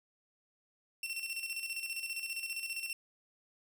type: tone with tremolo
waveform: sawtooth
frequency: 2709 Hz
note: E7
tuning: 47 cents sharp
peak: -32 dBFS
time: 1.03-2.93 s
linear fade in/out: 2 ms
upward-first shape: square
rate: 15 Hz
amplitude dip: 55%
effects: none